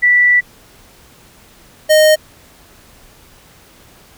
sine / square tone pair in turn, 1964 / 618.6 Hz, B6 / D#5, -10 / -10 cents, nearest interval octave + minor sixth, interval 2000 cents, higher first, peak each -7 dBFS, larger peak neither, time 0.02-0.41 / 1.89-2.16 s, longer first, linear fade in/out 20 ms, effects pink hiss -45 dBFS RMS until 4.17 s

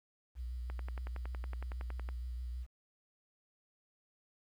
sine tone with vibrato, 61.1 Hz, B1, 18 cents flat, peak -38 dBFS, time 0.35-2.67 s, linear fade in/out 50 ms, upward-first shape sine, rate 6.4 Hz, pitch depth 38 cents each way
click train, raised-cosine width 0.5 ms, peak -31 dBFS, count 16, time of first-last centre 0.7-2.089 s, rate 10.8 Hz
effects 11-bit

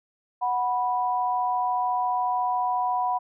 sine tone pair together, 738 / 983.9 Hz, F#5 / B5, -5 / -7 cents, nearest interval perfect fourth, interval 498 cents, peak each -25 dBFS, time 0.41-3.19 s, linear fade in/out 20 ms, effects none

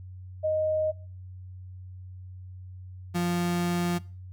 sine / 35% pulse tone pair in turn, 622.3 / 174.63 Hz, D#5 / F3, 0 / 0 cents, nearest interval octave + minor seventh, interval 2200 cents, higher first, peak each -23 dBFS, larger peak neither, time 0.43-0.92 / 3.14-3.99 s, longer second, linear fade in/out 20 ms, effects noise-tail reverb RT60 0.4 s tail -21 dB re dry + added 92 Hz sine -40 dBFS peak until 4.32 s

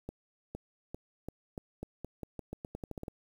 accelerating click train, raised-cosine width 2 ms, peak -26 dBFS, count 17, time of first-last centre 0.09-3.082 s, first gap 460 ms, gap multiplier 0.86, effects 9-bit

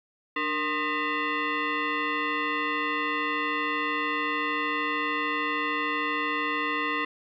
sine tone with frequency modulation, 466.2 Hz, A#4, in tune, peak -25 dBFS, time 0.36-7.05 s, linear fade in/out 5 ms, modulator 764 Hz, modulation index 3, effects 11-bit

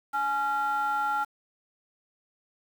triangle ring-modulated tone, 270 Hz, C#4, 45 cents flat, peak -19 dBFS, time 0.13-1.25 s, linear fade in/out 20 ms, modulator 1110 Hz, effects tanh soft clip ceiling -18 dBFS + 8-bit

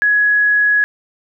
sine tone, 1677 Hz, G#6, 16 cents sharp, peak -10 dBFS, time 0.02-0.84 s, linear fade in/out 0 ms, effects none

